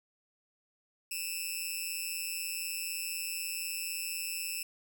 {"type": "tone with amplitude modulation", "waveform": "10% pulse", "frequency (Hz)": 2637, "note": "E7", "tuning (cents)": 0, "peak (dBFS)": -22, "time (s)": [1.11, 4.63], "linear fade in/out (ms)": 5, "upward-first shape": "sine", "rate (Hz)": 176, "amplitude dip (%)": 90, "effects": []}